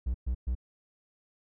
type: tone bursts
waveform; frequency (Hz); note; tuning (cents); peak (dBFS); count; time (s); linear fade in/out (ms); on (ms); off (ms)
triangle; 61.7; B1; -1; -25; 3; 0.06-0.552; 10; 84; 120
effects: none